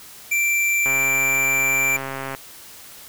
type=tone; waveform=square; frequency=2349 Hz; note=D7; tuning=in tune; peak=-18 dBFS; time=0.31-1.97 s; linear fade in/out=10 ms
type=click train; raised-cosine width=0.5 ms; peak=-14 dBFS; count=202; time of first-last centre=0.86-2.349 s; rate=135 Hz
effects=white hiss -42 dBFS RMS until 3.08 s